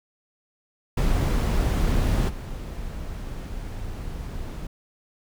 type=noise with level steps; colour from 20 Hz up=brown; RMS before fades=-21 / -33 dBFS; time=0.97-4.67 s; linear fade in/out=5 ms; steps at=2.28 s; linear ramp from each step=20 ms; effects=none